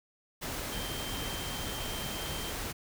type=tone in noise; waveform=sine; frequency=3145 Hz; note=G7; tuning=5 cents sharp; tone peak=-42 dBFS; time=0.71-2.52 s; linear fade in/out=20 ms; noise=pink; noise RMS=-37 dBFS; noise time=0.41-2.73 s; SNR=-8 dB; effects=none